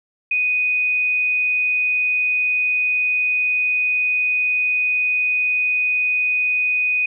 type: tone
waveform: sine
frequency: 2489 Hz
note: D#7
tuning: in tune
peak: -16 dBFS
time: 0.31-7.06 s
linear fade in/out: 5 ms
effects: none